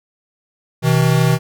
square tone pair together, 126.91 / 159.9 Hz, B2 / D#3, +48 / +48 cents, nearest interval major third, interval 400 cents, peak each -15 dBFS, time 0.82-1.39 s, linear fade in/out 50 ms, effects none

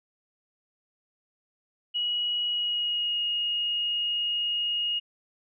sine tone with pitch glide, 2910 to 2868 Hz, F#7 to F7, -29 to +45 cents, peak -25 dBFS, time 1.94-5 s, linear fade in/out 20 ms, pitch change -26 cents, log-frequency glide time 2.47-3.21 s, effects none

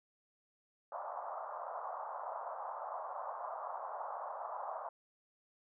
pink band-pass noise, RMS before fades -43 dBFS, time 0.92-4.89 s, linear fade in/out 2 ms, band 610 to 1200 Hz, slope 48 dB/octave, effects none

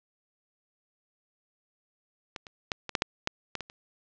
clicks, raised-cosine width 0.2 ms, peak -19 / -27 / -11 / -18 / -7 / -6 / -9 / -15 / -19 / -29 dBFS, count 10, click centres 2.362 / 2.468 / 2.718 / 2.893 / 2.952 / 3.021 / 3.274 / 3.553 / 3.607 / 3.699 s, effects low-pass 6000 Hz 12 dB/octave

